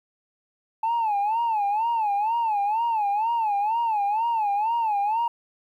sine tone with vibrato, 869 Hz, A5, 22 cents flat, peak -19 dBFS, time 0.83-5.28 s, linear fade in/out 5 ms, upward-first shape sine, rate 2.1 Hz, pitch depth 140 cents each way, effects tanh soft clip ceiling -19 dBFS + 10-bit

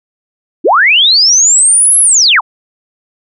sine linear two-way sweep, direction up then down, 239.8 to 11175 to 702 Hz, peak -4 dBFS, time 0.64-2.41 s, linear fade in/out 20 ms, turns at 1.99 s, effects none

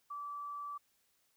sine tone, 1158 Hz, D6, 25 cents flat, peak -40 dBFS, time 0.1-0.78 s, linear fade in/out 10 ms, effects white hiss -75 dBFS RMS until 1.36 s

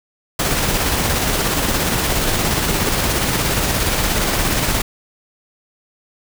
pink noise with tremolo, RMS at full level -17 dBFS, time 0.39-4.82 s, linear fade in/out 5 ms, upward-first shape square, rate 17 Hz, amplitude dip 25%, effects none

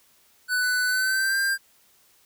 square tone with pitch glide, 1493 to 1590.9 Hz, F#6 to G6, +15 to +25 cents, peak -22 dBFS, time 0.48-1.58 s, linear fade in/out 50 ms, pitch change +110 cents, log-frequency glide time 0.86-1.39 s
5% pulse tone, 2017 Hz, B6, 36 cents sharp, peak -30 dBFS, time 0.6-1.52 s, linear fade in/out 50 ms
effects white hiss -60 dBFS RMS until 2.25 s

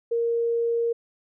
sine tone, 466.2 Hz, A#4, in tune, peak -21 dBFS, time 0.11-0.93 s, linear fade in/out 10 ms, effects none

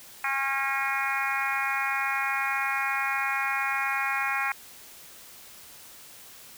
harmonic tone with a mistuned harmonic, 271.7 Hz, C#4, 35 cents flat, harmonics 3 / 4 / 5 / 6 / 7 / 8 / 9, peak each -33 / -33 / -33 / -33 / -33 / -33 / -33 dBFS, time 0.24-4.52 s, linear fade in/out 2 ms, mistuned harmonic 5, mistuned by +25 cents, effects white hiss -48 dBFS RMS until 6.57 s

